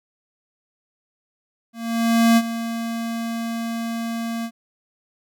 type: tone with ADSR envelope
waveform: square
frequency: 230 Hz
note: A#3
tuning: 23 cents flat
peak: -12 dBFS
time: 1.73-4.51 s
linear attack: 640 ms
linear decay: 47 ms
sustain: -13 dB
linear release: 66 ms
effects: none